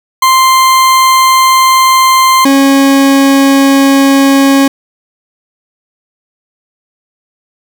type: tone pair in turn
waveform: 40% pulse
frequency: 1046.5 / 274.1 Hz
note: C6 / C#4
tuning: 0 / -19 cents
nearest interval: octave + major seventh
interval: 2319 cents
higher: first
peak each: -3 dBFS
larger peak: neither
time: 0.22-2.45 / 2.45-4.68 s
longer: neither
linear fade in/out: 5 ms
effects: none

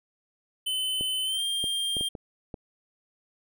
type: tone with pitch glide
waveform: square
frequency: 3040 to 3195 Hz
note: F#7 to G7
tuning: +46 to +32 cents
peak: -27 dBFS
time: 0.66-2.09 s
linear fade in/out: 10 ms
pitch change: +86 cents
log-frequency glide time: 1.24-1.43 s
type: clicks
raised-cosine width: 2 ms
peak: -23 dBFS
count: 6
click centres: 1.01 / 1.641 / 1.968 / 2.01 / 2.152 / 2.542 s
effects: none

